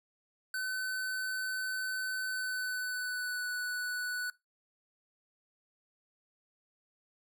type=tone with pitch glide; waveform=square; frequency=1517 to 1482.4 Hz; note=F#6 to F#6; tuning=+43 to +3 cents; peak=-34 dBFS; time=0.54-4.3 s; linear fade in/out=2 ms; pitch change=-40 cents; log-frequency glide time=2.27-3.5 s; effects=noise-tail reverb RT60 0.2 s tail -21 dB re dry